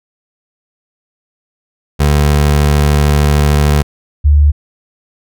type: tone pair in turn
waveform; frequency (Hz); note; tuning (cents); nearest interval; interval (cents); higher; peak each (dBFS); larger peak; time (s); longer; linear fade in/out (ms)
25% pulse / sine; 73.4 / 73.4; D2 / D2; 0 / 0; unison; 0; neither; -4; neither; 1.99-3.83 / 4.24-4.52; first; 20
effects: none